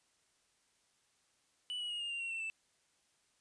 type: tone with pitch steps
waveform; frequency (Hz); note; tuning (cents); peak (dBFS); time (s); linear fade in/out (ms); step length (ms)
triangle; 2965 / 2917 / 2871 / 2825 / 2779 / 2735 / 2691 / 2648; F#7 / F#7 / F7 / F7 / F7 / F7 / E7 / E7; +3 / -25 / +47 / +19 / -9 / -37 / +35 / +7; -36; 1.7-2.5; 0; 100
effects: white hiss -74 dBFS RMS until 3.4 s + resampled to 22050 Hz